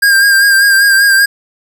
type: tone with vibrato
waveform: square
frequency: 1604 Hz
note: G6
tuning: 39 cents sharp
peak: -6 dBFS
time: 0.02-1.26 s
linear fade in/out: 10 ms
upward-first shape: sine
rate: 5.1 Hz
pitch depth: 34 cents each way
effects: none